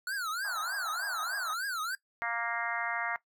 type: tone with vibrato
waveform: square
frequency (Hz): 1431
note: F6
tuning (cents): +42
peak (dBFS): -33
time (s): 0.07-1.95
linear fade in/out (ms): 2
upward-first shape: triangle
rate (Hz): 3.3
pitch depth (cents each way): 270
type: band-pass noise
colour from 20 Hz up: white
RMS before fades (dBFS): -44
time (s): 0.44-1.54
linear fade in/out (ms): 10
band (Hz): 640 to 1700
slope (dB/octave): 96
type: harmonic tone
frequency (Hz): 233.5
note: A#3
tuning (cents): +3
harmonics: 3 / 4 / 5 / 6 / 7 / 8 / 9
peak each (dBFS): -39 / -39 / -39 / -39 / -39 / -39 / -39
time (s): 2.22-3.16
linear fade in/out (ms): 0
effects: noise-tail reverb RT60 0.1 s tail -18 dB re dry